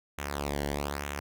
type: tone with flanger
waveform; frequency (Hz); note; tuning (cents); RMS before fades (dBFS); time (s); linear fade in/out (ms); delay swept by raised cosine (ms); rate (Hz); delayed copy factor
sawtooth; 71.8; D2; -39; -34; 0.18-1.2; 5; 0.21 to 0.81; 1.1; -0.75
effects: none